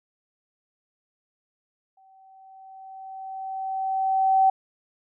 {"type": "tone with exponential growth", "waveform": "sine", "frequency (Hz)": 767, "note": "G5", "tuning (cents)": -38, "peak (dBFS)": -14, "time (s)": [1.97, 4.5], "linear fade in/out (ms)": 5, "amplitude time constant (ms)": 550, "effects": []}